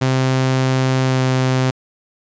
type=tone with pitch glide; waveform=sawtooth; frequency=130.81 to 129.76 Hz; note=C3 to C3; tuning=0 to -14 cents; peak=-10 dBFS; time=0.01-1.71 s; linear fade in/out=10 ms; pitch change=-14 cents; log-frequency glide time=1.03-1.22 s; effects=resampled to 16000 Hz